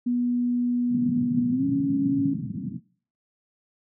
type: tone with pitch glide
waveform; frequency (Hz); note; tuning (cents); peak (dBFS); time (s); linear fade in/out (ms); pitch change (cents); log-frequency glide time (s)
sine; 243.7 to 276.7; B3 to C#4; -23 to -3; -21; 0.06-2.34; 10; +220; 1.5-1.65
type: band-pass noise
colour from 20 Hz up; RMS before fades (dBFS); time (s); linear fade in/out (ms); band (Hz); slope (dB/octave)
pink; -31; 0.89-2.8; 50; 120 to 260; 48
effects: noise-tail reverb RT60 0.5 s tail -23 dB re dry